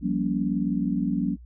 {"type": "chord", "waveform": "sine", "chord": "G half-diminished seventh", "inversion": "third", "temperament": "just", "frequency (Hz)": [176.4, 196, 235.2, 282.2], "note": ["F3", "G3", "Bb3", "Db4"], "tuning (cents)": [18, 0, 16, 31], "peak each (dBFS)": -28, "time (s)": [0.01, 1.37], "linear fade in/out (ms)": 50, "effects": ["noise-tail reverb RT60 0.1 s tail -25 dB re dry", "added 60 Hz sine -43 dBFS peak until 1.45 s"]}